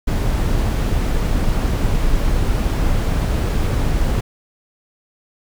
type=noise; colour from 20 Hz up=brown; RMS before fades=-17 dBFS; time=0.07-4.21 s; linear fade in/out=10 ms; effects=none